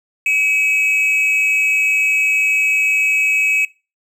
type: tone pair together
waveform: triangle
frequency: 2287 / 2567 Hz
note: D7 / E7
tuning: -47 / -47 cents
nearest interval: major second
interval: 200 cents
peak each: -18 / -13 dBFS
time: 0.26-3.65 s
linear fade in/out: 2 ms
effects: noise-tail reverb RT60 0.3 s tail -22 dB re dry